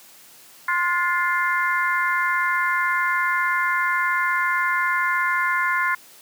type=harmonic tone with a mistuned harmonic; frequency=349.2 Hz; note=F4; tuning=in tune; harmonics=3 / 4 / 5 / 6; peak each=-23 / -24 / -25 / -26 dBFS; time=0.68-5.95 s; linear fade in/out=5 ms; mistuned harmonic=4; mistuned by=+40 cents; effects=white hiss -48 dBFS RMS until 6.21 s + high-pass 150 Hz 12 dB/octave